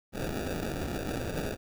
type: noise with sample-and-hold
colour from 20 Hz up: violet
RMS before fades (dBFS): -34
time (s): 0.12-1.57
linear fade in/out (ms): 50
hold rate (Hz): 1050
effects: none